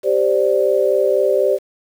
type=chord; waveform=sine; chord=G suspended fourth; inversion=none; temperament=equal; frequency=392 / 523.3 / 587.3 Hz; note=G4 / C5 / D5; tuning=0 / 0 / 0 cents; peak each=-17 dBFS; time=0.03-1.59 s; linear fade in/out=50 ms; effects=7-bit